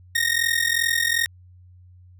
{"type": "ring-modulated tone", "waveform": "sawtooth", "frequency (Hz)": 1856, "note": "A#6", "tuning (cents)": -8, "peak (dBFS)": -13, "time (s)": [0.15, 1.26], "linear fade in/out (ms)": 0, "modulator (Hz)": 21.3, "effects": ["added 90 Hz sine -46 dBFS peak until 2.19 s"]}